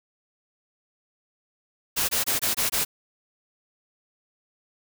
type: noise bursts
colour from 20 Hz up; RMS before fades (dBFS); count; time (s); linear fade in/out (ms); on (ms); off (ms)
white; -24; 6; 1.96-2.85; 20; 130; 22
effects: none